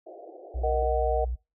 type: band-pass noise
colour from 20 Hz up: white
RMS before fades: -45 dBFS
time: 0.06-0.87 s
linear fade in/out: 10 ms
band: 320 to 740 Hz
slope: 96 dB/octave
type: tone with pitch glide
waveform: sine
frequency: 61.3 to 60.28 Hz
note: B1 to B1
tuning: -12 to -41 cents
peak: -27 dBFS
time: 0.54-1.36 s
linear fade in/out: 20 ms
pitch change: -29 cents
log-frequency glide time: 0.89-1.02 s
type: chord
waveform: sine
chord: D# minor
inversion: second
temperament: just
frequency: 466.7 / 622.3 / 746.7 Hz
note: A#4 / D#5 / F#5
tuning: +2 / 0 / +16 cents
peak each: -28 dBFS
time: 0.63-1.25 s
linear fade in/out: 10 ms
effects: noise-tail reverb RT60 0.3 s tail -26 dB re dry